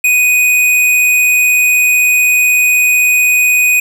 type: tone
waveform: square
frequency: 2489 Hz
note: D#7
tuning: in tune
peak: -8 dBFS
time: 0.04-3.8 s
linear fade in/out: 5 ms
effects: none